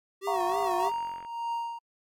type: tone with vibrato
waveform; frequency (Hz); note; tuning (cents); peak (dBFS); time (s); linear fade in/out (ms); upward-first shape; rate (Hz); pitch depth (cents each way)
square; 377.3; F#4; +34; -32; 0.21-0.92; 50; sine; 3.2; 110
type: chord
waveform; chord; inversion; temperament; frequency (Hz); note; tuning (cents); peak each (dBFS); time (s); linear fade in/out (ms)
sine; Gb major seventh; third; equal with one note detuned; 683.7 / 740 / 932.3 / 1108.7; F5 / Gb5 / Bb5 / Db6; -37 / 0 / 0 / 0; -31 / -32 / -31 / -34; 0.27-0.89; 5
type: click train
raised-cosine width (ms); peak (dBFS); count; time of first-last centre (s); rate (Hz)
0.5; -33; 42; 0.34-1.249; 45.1
type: tone with tremolo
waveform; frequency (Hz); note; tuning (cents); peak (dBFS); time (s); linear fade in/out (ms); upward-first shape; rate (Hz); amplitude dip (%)
triangle; 932.3; A#5; 0; -26; 0.79-1.79; 10; triangle; 1.7; 80
effects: AAC 64 kbps